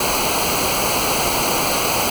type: noise with comb filter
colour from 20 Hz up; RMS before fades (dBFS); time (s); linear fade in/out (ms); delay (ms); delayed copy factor
pink; -19; 0-2.1; 5; 0.56; -0.8
effects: none